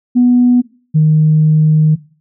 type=tone pair in turn; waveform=sine; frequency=245.9 / 154.91 Hz; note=B3 / D#3; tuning=-7 / -7 cents; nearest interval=minor sixth; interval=800 cents; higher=first; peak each=-5 dBFS; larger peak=neither; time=0.15-0.62 / 0.94-1.96 s; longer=second; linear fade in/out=20 ms; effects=noise-tail reverb RT60 0.4 s tail -19 dB re dry + tanh soft clip ceiling -1 dBFS